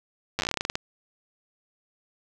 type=slowing click train; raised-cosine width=0.2 ms; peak=-9 dBFS; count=15; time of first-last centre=0.39-0.755 s; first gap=9 ms; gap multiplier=1.15; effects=none